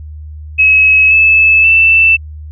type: tone with pitch steps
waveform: sine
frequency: 2567 / 2612 / 2658 Hz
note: E7 / E7 / E7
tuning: -47 / -17 / +14 cents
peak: -4 dBFS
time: 0.58-2.17 s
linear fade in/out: 20 ms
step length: 530 ms
effects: added 76 Hz sine -25 dBFS peak until 2.51 s